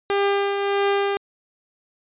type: tone with tremolo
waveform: sawtooth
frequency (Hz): 400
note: G4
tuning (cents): +35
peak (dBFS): -13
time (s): 0.1-1.17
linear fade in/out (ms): 0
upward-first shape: triangle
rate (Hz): 1.6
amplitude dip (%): 45
effects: resampled to 8000 Hz